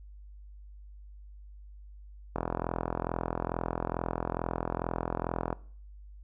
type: click train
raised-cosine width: 1 ms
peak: -16 dBFS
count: 135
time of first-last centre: 2.36-5.528 s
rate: 42.3 Hz
effects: noise-tail reverb RT60 0.5 s tail -21 dB re dry + added 50 Hz sine -46 dBFS peak until 6.23 s